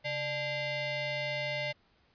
sawtooth ring-modulated tone, 734 Hz, F#5, 14 cents flat, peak -25 dBFS, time 0.04-1.73 s, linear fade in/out 20 ms, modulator 1330 Hz, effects pink hiss -68 dBFS RMS until 2.14 s + resampled to 11025 Hz

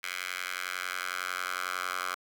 10% pulse tone with high-pass filter sweep, 91 Hz, F#2, 28 cents flat, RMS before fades -35 dBFS, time 0.03-2.15 s, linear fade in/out 10 ms, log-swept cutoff 1900 to 1200 Hz, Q 2.4, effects none

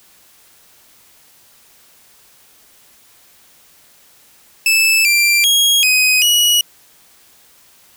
sawtooth tone with pitch steps, 2627 / 2364 / 3284 / 2511 / 2914 Hz, E7 / D7 / G#7 / D#7 / F#7, -7 / +11 / -20 / +15 / -27 cents, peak -7 dBFS, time 4.66-6.61 s, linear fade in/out 2 ms, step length 390 ms, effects white hiss -49 dBFS RMS until 7.96 s

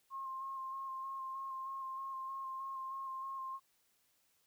sine tone with vibrato, 1067 Hz, C6, 34 cents sharp, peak -40 dBFS, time 0.1-3.6 s, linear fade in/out 50 ms, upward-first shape square, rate 3.2 Hz, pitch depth 16 cents each way, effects white hiss -75 dBFS RMS until 4.46 s

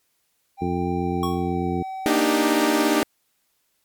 triangle tone with pitch glide, 789 to 763 Hz, G5 to G5, +11 to -47 cents, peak -27 dBFS, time 0.57-2.22 s, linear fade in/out 50 ms, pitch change -58 cents, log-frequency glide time 0.92-1.83 s
harmonic tone, 88.2 Hz, F2, 18 cents sharp, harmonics 1 / 2 / 3 / 4 / 5, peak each -30 / -27 / -28 / -27 / -32 dBFS, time 0.61-1.83 s, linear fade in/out 10 ms
square tone with exponential decay, 1104 Hz, C#6, 7 cents flat, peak -24 dBFS, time 1.23-1.55 s, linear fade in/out 2 ms, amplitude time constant 68 ms
sawtooth chord, Eb major seventh, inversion second, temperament equal with one note detuned, 233.1 / 293.7 / 311.1 / 393.6 Hz, Bb3 / D4 / Eb4 / G4, 0 / 0 / 0 / +7 cents, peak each -22 / -18 / -18 / -20 dBFS, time 2.06-3.03 s, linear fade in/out 0 ms
effects white hiss -69 dBFS RMS until 3.84 s + MP3 96 kbps

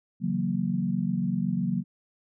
sine chord, F# dominant seventh, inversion second, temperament equal with one note detuned, 139.31 / 164.81 / 185 / 233.1 Hz, C#3 / E3 / F#3 / A#3, +9 / 0 / 0 / 0 cents, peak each -33 / -33 / -27 / -30 dBFS, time 0.2-1.84 s, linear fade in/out 50 ms, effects none

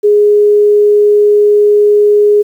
sine tone, 415.3 Hz, G#4, in tune, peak -4 dBFS, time 0.03-2.43 s, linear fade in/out 20 ms, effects 7-bit

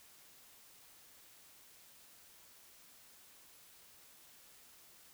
silence, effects white hiss -61 dBFS RMS until 5.13 s

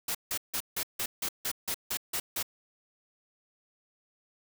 white noise bursts, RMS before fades -32 dBFS, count 11, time 0.08-2.428 s, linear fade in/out 5 ms, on 68 ms, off 160 ms, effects none

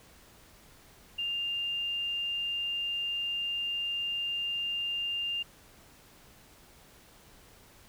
sine tone, 2800 Hz, F7, 4 cents sharp, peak -30 dBFS, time 1.18-5.43 s, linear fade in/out 10 ms, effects pink hiss -57 dBFS RMS until 7.88 s

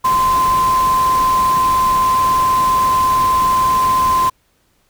sine tone in noise, 1035 Hz, C6, 19 cents flat, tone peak -11 dBFS, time 0.04-4.3 s, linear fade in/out 10 ms, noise pink, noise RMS -26 dBFS, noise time 0.04-4.3 s, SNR +12 dB, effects pink hiss -60 dBFS RMS until 4.89 s

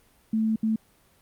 sine tone bursts at uneven times, 220.2 Hz, A3, 2 cents sharp, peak -21 dBFS, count 2, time 0.33-0.56 / 0.63-0.76 s, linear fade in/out 5 ms, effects pink hiss -61 dBFS RMS until 1.21 s + Opus 32 kbps

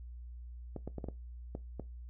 clicks, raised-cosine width 2 ms, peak -26 dBFS, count 7, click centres 0.763 / 0.876 / 0.983 / 1.042 / 1.086 / 1.551 / 1.797 s, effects noise-tail reverb RT60 0.2 s tail -18 dB re dry + added 60 Hz sine -44 dBFS peak until 2.09 s

